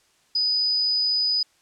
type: tone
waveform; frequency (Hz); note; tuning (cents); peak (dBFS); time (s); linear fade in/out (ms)
sine; 4978; D#8; 0; -19; 0.35-1.43; 5
effects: white hiss -62 dBFS RMS until 1.61 s + low-pass 8000 Hz 12 dB/octave